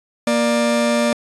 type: tone pair together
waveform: 40% pulse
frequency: 234.9 / 592 Hz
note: A#3 / D5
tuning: +13 / +14 cents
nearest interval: octave + major third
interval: 1601 cents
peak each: -17 dBFS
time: 0.27-1.13 s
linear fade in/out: 2 ms
effects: resampled to 24000 Hz